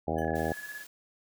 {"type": "harmonic tone", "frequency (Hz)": 80.3, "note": "E2", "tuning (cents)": -45, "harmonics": [1, 2, 3, 4, 5, 6, 7, 8, 9, 10], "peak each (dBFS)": [-37, -37, -37, -37, -37, -37, -37, -37, -37, -37], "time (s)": [0.07, 0.53], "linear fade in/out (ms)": 10}
{"type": "tone with tremolo", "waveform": "sine", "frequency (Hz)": 1700, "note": "G#6", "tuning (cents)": 40, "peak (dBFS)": -37, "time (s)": [0.16, 0.85], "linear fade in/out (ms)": 50, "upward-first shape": "square", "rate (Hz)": 17, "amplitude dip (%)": 55}
{"type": "tone with exponential decay", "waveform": "10% pulse", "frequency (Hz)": 3021, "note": "F#7", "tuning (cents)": 35, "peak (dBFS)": -39, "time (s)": [0.18, 0.32], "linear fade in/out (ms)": 5, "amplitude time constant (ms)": 29}
{"type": "high-pass noise", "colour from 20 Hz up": "white", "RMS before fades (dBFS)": -49, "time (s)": [0.35, 0.87], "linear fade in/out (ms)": 5, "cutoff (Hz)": 150, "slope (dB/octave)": 24}
{"effects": []}